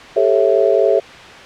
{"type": "chord", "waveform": "sine", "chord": "A dominant seventh", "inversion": "third", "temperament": "just", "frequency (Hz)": [396, 440, 550, 660], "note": ["G4", "A4", "C#5", "E5"], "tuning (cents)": [18, 0, -14, 2], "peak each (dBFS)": -16, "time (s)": [0.16, 1], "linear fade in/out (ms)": 10, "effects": ["white hiss -35 dBFS RMS until 1.45 s", "low-pass 3000 Hz 12 dB/octave"]}